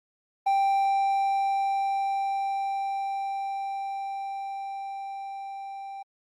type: tone with level ramp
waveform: triangle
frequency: 786 Hz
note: G5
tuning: 4 cents sharp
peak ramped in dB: -18 to -34 dBFS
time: 0.46-6.03 s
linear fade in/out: 10 ms
effects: Opus 32 kbps